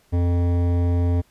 sine tone with hard clipping, 87.31 Hz, F2, in tune, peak -19 dBFS, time 0.12-1.22 s, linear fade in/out 20 ms, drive 14 dB, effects pink hiss -60 dBFS RMS until 1.3 s + resampled to 32000 Hz

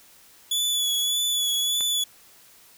sawtooth tone with vibrato, 3425 Hz, A7, 47 cents flat, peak -19 dBFS, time 0.51-2.04 s, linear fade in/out 5 ms, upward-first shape sine, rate 1.7 Hz, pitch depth 29 cents each way
click, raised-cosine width 0.3 ms, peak -20 dBFS, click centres 1.808 s
effects white hiss -53 dBFS RMS until 2.77 s

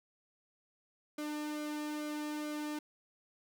sawtooth tone with flanger, 300 Hz, D4, 37 cents sharp, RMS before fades -39 dBFS, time 1.18-2.79 s, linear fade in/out 5 ms, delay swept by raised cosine 1.1 to 1.97 ms, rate 2.3 Hz, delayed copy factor -0.55, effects none

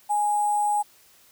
sine tone with sample-and-hold, 830.6 Hz, G#5, in tune, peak -20 dBFS, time 0.09-0.83 s, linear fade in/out 20 ms, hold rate 8820 Hz, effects white hiss -56 dBFS RMS until 1.31 s

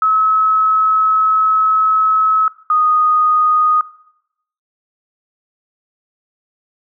sine tone pair in turn, 1289 / 1240.6 Hz, E6 / D#6, -39 / -5 cents, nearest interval minor second, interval 66 cents, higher first, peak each -10 dBFS, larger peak neither, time 0.02-2.48 / 2.7-3.81 s, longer first, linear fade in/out 2 ms, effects noise-tail reverb RT60 0.8 s tail -19 dB re dry

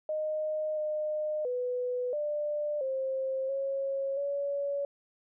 sine tone with pitch steps, 617 / 610 / 496.4 / 594 / 530 / 546 / 565 Hz, D#5 / D#5 / B4 / D5 / C5 / C#5 / C#5, -15 / -34 / +9 / +20 / +22 / -26 / +33 cents, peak -29 dBFS, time 0.09-4.85 s, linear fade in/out 2 ms, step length 680 ms, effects none

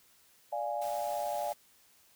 sine chord, D diminished, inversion none, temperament equal, 587.3 / 698.5 / 830.6 Hz, D5 / F5 / Ab5, 0 / 0 / 0 cents, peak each -36 dBFS, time 0.52-1.53 s, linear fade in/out 10 ms
white noise, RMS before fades -48 dBFS, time 0.81-1.54 s, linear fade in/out 10 ms
effects white hiss -64 dBFS RMS until 2.15 s

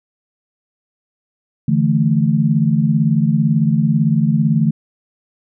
sine chord, D suspended second, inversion none, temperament equal, 146.83 / 164.81 / 220 Hz, D3 / E3 / A3, 0 / 0 / 0 cents, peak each -16 dBFS, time 1.68-4.71 s, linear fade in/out 5 ms, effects none

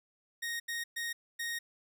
sawtooth tone bursts at uneven times, 1864.7 Hz, A#6, in tune, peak -31 dBFS, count 4, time 0.42-0.6 / 0.68-0.84 / 0.96-1.13 / 1.39-1.59 s, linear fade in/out 10 ms, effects none

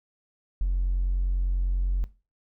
sine tone with hard clipping, 45.07 Hz, F#1, 45 cents flat, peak -22 dBFS, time 0.61-2.04 s, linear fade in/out 0 ms, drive 1 dB, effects noise-tail reverb RT60 0.3 s tail -17 dB re dry

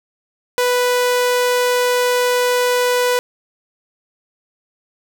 sawtooth tone, 493.9 Hz, B4, in tune, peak -10 dBFS, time 0.58-3.19 s, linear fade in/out 0 ms, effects none

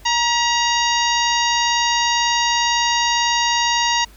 harmonic tone with a mistuned harmonic, 942 Hz, A#5, 18 cents sharp, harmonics 1 / 2 / 3 / 4 / 5 / 6 / 7, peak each -19 / -23 / -23 / -25 / -26 / -28 / -26 dBFS, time 0.05-4.05 s, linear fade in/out 10 ms, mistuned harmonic 2, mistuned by +41 cents, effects added 50 Hz sine -43 dBFS peak until 4.16 s + pink hiss -49 dBFS RMS until 4.16 s

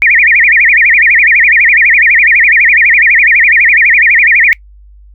sine tone with vibrato, 2100 Hz, C7, 6 cents sharp, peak -3 dBFS, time 0.02-4.53 s, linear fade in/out 0 ms, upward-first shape sine, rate 12 Hz, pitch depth 270 cents each way, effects noise-tail reverb RT60 0.1 s tail -24 dB re dry + added 50 Hz sine -34 dBFS peak until 5.14 s

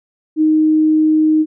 sine tone, 311.1 Hz, D#4, in tune, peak -9 dBFS, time 0.36-1.46 s, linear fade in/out 50 ms, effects none

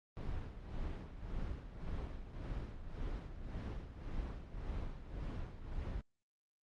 brown noise with tremolo, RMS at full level -40 dBFS, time 0.17-6.01 s, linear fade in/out 0 ms, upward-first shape sine, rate 1.8 Hz, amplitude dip 65%, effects low-pass 4000 Hz 12 dB/octave + Opus 24 kbps

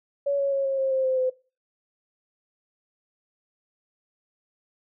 sine tone with pitch steps, 563 / 555.6 / 548.2 / 541 / 533.9 / 526.8 / 519.9 / 513 Hz, C#5 / C#5 / C#5 / C#5 / C5 / C5 / C5 / C5, +27 / +4 / -19 / -42 / +35 / +12 / -11 / -34 cents, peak -21 dBFS, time 0.26-1.3 s, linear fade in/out 10 ms, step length 130 ms, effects noise-tail reverb RT60 0.3 s tail -19 dB re dry

